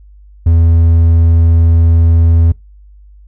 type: tone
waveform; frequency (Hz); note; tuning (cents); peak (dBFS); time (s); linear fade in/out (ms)
triangle; 83; E2; +12; -3; 0.46-2.52; 5
effects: noise-tail reverb RT60 0.2 s tail -23 dB re dry + added 50 Hz sine -36 dBFS peak until 3.27 s